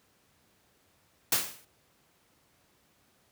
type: noise with exponential decay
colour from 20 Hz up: white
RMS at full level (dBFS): -22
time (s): 1.32-1.65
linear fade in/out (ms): 5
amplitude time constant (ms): 70
effects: pink hiss -67 dBFS RMS until 3.31 s + high-pass 80 Hz 12 dB/octave